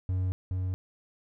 triangle tone pair in turn, 92.5 / 92.5 Hz, F#2 / F#2, 0 / 0 cents, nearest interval unison, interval 0 cents, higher neither, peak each -24 / -26 dBFS, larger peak first, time 0.09-0.32 / 0.51-0.74 s, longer neither, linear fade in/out 0 ms, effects none

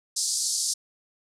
pink band-pass noise, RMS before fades -27 dBFS, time 0.16-0.74 s, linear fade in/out 10 ms, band 4500 to 10000 Hz, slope 48 dB/octave, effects none

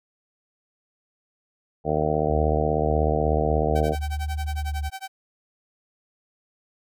harmonic tone, 76.4 Hz, D#2, 31 cents flat, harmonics 1 / 2 / 3 / 4 / 5 / 6 / 7 / 8 / 9 / 10, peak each -32 / -28 / -32 / -32 / -32 / -26 / -31 / -30 / -28 / -30 dBFS, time 1.84-3.96 s, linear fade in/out 50 ms
sine tone with vibrato, 73.42 Hz, D2, in tune, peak -25 dBFS, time 2.28-4.9 s, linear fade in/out 20 ms, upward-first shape triangle, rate 0.6 Hz, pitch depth 47 cents each way
sawtooth tone with tremolo, 770 Hz, G5, 31 cents flat, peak -27 dBFS, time 3.75-5.08 s, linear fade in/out 10 ms, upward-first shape sine, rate 11 Hz, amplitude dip 100%
effects none

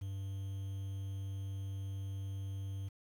triangle tone with quantisation, 97.4 Hz, G2, 11 cents flat, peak -36 dBFS, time 0.01-2.89 s, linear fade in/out 10 ms, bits 10, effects none

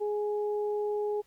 sine tone pair together, 417.3 / 834.6 Hz, G#4 / G#5, +8 / +8 cents, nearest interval octave, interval 1200 cents, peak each -28 / -39 dBFS, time 0-1.22 s, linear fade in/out 20 ms, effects pink hiss -67 dBFS RMS until 1.26 s

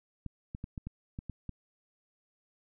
clicks, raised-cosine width 5 ms, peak -26 dBFS, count 8, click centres 0.263 / 0.549 / 0.641 / 0.778 / 0.87 / 1.189 / 1.297 / 1.493 s, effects none

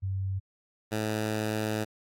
sine / 10% pulse tone pair in turn, 96 / 108.13 Hz, G2 / A2, -36 / -30 cents, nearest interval major second, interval 206 cents, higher second, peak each -28 / -20 dBFS, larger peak second, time 0.02-0.4 / 0.91-1.85 s, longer second, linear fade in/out 20 ms, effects AAC 64 kbps

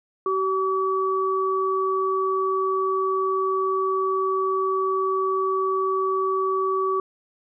sine tone pair together, 381.8 / 1143 Hz, G4 / D6, -46 / -47 cents, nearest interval octave + perfect fifth, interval 1899 cents, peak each -23 dBFS, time 0.26-7 s, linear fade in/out 2 ms, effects none

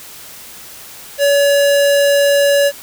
square tone, 567 Hz, C#5, 39 cents sharp, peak -10 dBFS, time 1.18-2.72 s, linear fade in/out 50 ms, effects white hiss -35 dBFS RMS until 2.82 s

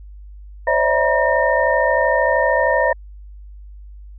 sine tone cluster, 524 / 577 / 647 / 953 / 1824 Hz, C5 / D5 / E5 / A#5 / A#6, +2 / -31 / -32 / +38 / -38 cents, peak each -20 dBFS, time 0.67-2.93 s, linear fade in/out 5 ms, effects added 50 Hz sine -35 dBFS peak until 4.18 s

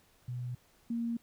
sine tone pair in turn, 123.47 / 233.1 Hz, B2 / A#3, 0 / 0 cents, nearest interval major seventh, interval 1100 cents, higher second, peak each -35 / -31 dBFS, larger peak second, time 0.28-0.55 / 0.9-1.17 s, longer neither, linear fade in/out 5 ms, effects pink hiss -66 dBFS RMS until 1.22 s

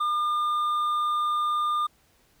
sine tone with hard clipping, 1206 Hz, D6, 46 cents sharp, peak -24 dBFS, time 0-1.87 s, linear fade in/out 10 ms, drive 4 dB, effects pink hiss -63 dBFS RMS until 2.4 s

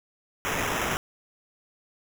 violet noise with sample-and-hold, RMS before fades -28 dBFS, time 0.45-0.97 s, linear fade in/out 0 ms, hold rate 4410 Hz, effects none

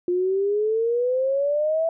sine exponential sweep, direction up, 351.2 to 664 Hz, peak -19 dBFS, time 0.08-1.89 s, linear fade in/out 2 ms, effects none

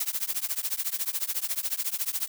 blue noise with tremolo, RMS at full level -26 dBFS, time 0-2.28 s, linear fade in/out 5 ms, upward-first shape triangle, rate 14 Hz, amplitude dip 100%, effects none

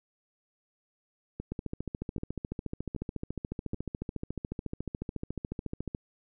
two click trains, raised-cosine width 3 ms, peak -23 / -21 dBFS, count 4 / 63, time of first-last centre 1.4-3.744 / 1.52-5.949 s, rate 1.28 / 14 Hz, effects none

